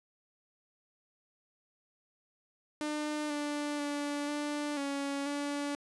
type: tone with pitch steps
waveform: sawtooth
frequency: 300.6 / 293.5 / 289.7 / 294.2 / 279.8 / 287.5 Hz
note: D4 / D4 / D4 / D4 / C#4 / D4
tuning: +40 / -1 / -24 / +3 / +16 / -37 cents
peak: -29 dBFS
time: 2.81-5.75 s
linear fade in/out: 0 ms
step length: 490 ms
effects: resampled to 24000 Hz + 10-bit